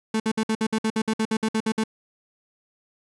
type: tone bursts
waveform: 35% pulse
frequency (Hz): 220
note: A3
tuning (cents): 0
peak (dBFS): -19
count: 15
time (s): 0.14-1.838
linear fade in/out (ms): 5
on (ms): 60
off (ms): 57
effects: resampled to 24000 Hz